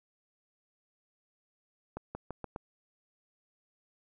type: accelerating click train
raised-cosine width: 1 ms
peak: -24 dBFS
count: 5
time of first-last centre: 1.97-2.561 s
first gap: 180 ms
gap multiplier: 0.87
effects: none